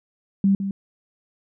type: tone with echo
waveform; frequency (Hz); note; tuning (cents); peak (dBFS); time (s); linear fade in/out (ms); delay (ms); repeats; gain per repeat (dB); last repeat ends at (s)
sine; 196.2; G3; +2; -14; 0.44-0.55; 2; 160; 1; -9; 0.71
effects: none